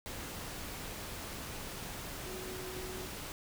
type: tone in noise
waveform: sine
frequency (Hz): 370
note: F#4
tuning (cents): 0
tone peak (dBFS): -44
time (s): 2.26-3.05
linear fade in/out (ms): 0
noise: pink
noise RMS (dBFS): -43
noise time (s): 0.06-3.32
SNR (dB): -4
effects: none